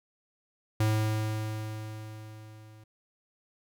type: tone with level ramp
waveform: square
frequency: 108.4 Hz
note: A2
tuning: 25 cents flat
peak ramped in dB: -23 to -51 dBFS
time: 0.8-2.84 s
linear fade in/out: 5 ms
effects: none